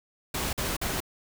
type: noise bursts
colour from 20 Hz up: pink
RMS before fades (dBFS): -30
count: 3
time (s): 0.34-1.004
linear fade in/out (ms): 5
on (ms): 190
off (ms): 47
effects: none